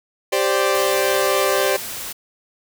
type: chord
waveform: sawtooth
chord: G suspended fourth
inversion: none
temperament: equal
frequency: 392 / 523.3 / 587.3 Hz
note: G4 / C5 / D5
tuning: 0 / 0 / 0 cents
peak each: -17 dBFS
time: 0.32-1.77 s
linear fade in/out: 10 ms
type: noise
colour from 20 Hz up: white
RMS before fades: -30 dBFS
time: 0.74-2.13 s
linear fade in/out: 10 ms
effects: none